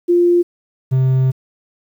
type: tone pair in turn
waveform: sine / triangle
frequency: 349.2 / 130.8 Hz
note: F4 / C3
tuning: 0 / 0 cents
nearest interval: octave + perfect fourth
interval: 1700 cents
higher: first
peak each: -9 dBFS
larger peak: neither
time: 0.08-0.43 / 0.91-1.32 s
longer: second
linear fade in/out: 20 ms
effects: 8-bit